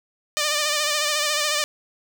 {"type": "tone with vibrato", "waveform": "5% pulse", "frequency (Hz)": 598, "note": "D5", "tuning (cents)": 31, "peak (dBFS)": -9, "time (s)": [0.37, 1.64], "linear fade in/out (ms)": 0, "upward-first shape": "sine", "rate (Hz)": 14, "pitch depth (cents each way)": 46, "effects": []}